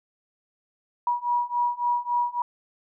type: beating tone pair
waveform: sine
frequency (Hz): 963 / 966.6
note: B5 / B5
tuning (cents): -44 / -38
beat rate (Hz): 3.6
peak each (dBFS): -26 / -25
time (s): 1.07-2.42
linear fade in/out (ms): 2
effects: none